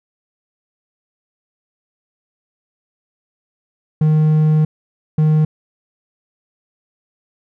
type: tone bursts at uneven times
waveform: triangle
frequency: 154.6 Hz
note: D#3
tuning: 11 cents flat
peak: -8 dBFS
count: 2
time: 4.01-4.65 / 5.18-5.45 s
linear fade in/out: 5 ms
effects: none